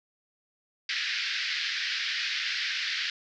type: band-pass noise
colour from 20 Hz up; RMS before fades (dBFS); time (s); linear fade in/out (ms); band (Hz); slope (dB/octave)
pink; -31; 0.89-3.1; 2; 1600 to 5200; 48
effects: none